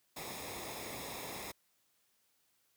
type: noise with comb filter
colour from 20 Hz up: pink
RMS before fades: -44 dBFS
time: 0.16-1.52 s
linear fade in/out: 10 ms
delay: 0.67 ms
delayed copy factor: -0.65
effects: white hiss -75 dBFS RMS until 2.76 s + high-pass 60 Hz 12 dB/octave